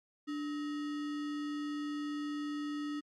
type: tone with sample-and-hold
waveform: sine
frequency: 294.2 Hz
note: D4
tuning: 3 cents sharp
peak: -35 dBFS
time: 0.27-3.01 s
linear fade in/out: 20 ms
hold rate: 1575 Hz
effects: low-pass 5000 Hz 12 dB/octave + Opus 48 kbps